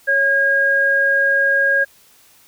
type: tone pair together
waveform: sine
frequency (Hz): 554.4 / 1630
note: C#5 / G#6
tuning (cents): 0 / -33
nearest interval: octave + perfect fifth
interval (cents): 1867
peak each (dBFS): -21 / -13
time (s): 0.07-1.85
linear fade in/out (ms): 20
effects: white hiss -51 dBFS RMS until 2.47 s